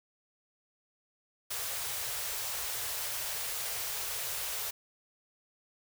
white band-stop noise, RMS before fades -36 dBFS, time 1.5-4.71 s, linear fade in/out 10 ms, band 140 to 400 Hz, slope 48 dB/octave, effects none

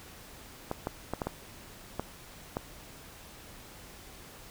clicks, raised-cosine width 1 ms, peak -17 dBFS, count 7, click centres 0.714 / 0.871 / 1.136 / 1.218 / 1.27 / 1.996 / 2.569 s, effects pink hiss -50 dBFS RMS until 4.5 s

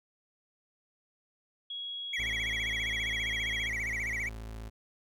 sine tone with pitch glide, 3322 to 3295 Hz, G#7 to G#7, 0 to -14 cents, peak -36 dBFS, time 1.7-3.68 s, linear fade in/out 5 ms, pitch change -14 cents, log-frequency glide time 3.11-3.28 s
triangle tone with vibrato, 2093 Hz, C7, in tune, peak -30 dBFS, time 2.13-4.29 s, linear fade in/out 5 ms, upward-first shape sine, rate 15 Hz, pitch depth 180 cents each way
35% pulse tone, 55 Hz, A1, in tune, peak -38 dBFS, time 2.18-4.7 s, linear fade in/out 20 ms
effects none

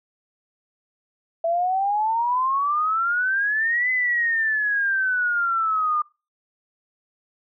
sine exponential two-way sweep, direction up then down, 659 to 2034 to 1202 Hz, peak -19 dBFS, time 1.44-6.02 s, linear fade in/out 5 ms, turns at 3.91 s, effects noise-tail reverb RT60 0.3 s tail -24 dB re dry

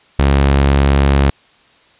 sawtooth tone, 69.3 Hz, C#2, in tune, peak -5 dBFS, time 0.19-1.3 s, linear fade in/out 0 ms, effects white hiss -50 dBFS RMS until 1.99 s + resampled to 8000 Hz

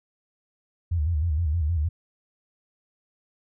sine tone with vibrato, 80.1 Hz, E2, 49 cents flat, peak -21 dBFS, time 0.91-1.89 s, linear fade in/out 10 ms, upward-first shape square, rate 6.4 Hz, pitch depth 120 cents each way, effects none

